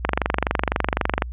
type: click train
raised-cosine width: 0.5 ms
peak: -3 dBFS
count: 29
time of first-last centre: 0.05-1.222 s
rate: 23.9 Hz
effects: added 60 Hz sine -29 dBFS peak until 1.32 s + resampled to 8000 Hz